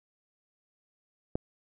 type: click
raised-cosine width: 2 ms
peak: -16 dBFS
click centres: 1.355 s
effects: none